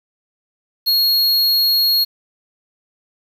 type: tone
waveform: square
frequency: 4300 Hz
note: C8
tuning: 47 cents sharp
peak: -13 dBFS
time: 0.86-2.05 s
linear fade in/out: 20 ms
effects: 7-bit